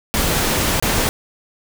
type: noise with dropouts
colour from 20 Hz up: pink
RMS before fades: -18 dBFS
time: 0.14-1.09 s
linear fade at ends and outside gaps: 0 ms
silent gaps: 0.799-0.825 s
effects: none